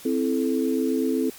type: chord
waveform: sine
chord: A minor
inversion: first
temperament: equal with one note detuned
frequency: 261.6 / 329.6 / 434.9 Hz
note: C4 / E4 / A4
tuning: 0 / 0 / -20 cents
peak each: -23 / -26 / -26 dBFS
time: 0.05-1.3 s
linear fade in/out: 5 ms
effects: white hiss -44 dBFS RMS until 1.38 s + MP3 96 kbps